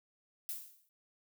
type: noise with exponential decay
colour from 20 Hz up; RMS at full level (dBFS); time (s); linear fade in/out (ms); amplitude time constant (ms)
violet; -37; 0.49-0.89; 0; 85
effects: none